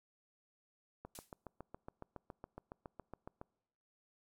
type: click train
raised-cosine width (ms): 1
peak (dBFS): -33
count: 18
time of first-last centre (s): 1.05-3.414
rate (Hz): 7.19
type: noise with exponential decay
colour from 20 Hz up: blue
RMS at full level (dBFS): -45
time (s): 1.15-1.35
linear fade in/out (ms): 2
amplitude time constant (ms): 42
effects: noise-tail reverb RT60 1.0 s tail -26 dB re dry + low-pass 12000 Hz 12 dB/octave